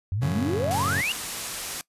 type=exponential sweep; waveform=sine; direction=up; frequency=88.8 to 2960 Hz; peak=-24 dBFS; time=0.12-1.12 s; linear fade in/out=0 ms
type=chord; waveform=30% pulse; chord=F# minor; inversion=none; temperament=just; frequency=92.5 / 111 / 138.75 Hz; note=F#2 / A2 / C#3; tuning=0 / +16 / +2 cents; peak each=-27 / -32 / -29 dBFS; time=0.21-1.02 s; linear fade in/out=20 ms
type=low-pass noise; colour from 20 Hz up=white; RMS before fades=-34 dBFS; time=0.71-1.81 s; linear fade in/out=0 ms; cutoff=12000 Hz; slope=24 dB/octave
effects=noise-tail reverb RT60 0.1 s tail -21 dB re dry + resampled to 32000 Hz